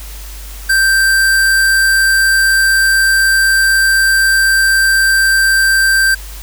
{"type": "tone", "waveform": "square", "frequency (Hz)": 1568, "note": "G6", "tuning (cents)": 0, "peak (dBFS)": -9, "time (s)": [0.69, 6.15], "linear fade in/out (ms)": 10, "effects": ["added 50 Hz sine -27 dBFS peak until 6.42 s", "white hiss -34 dBFS RMS until 6.42 s"]}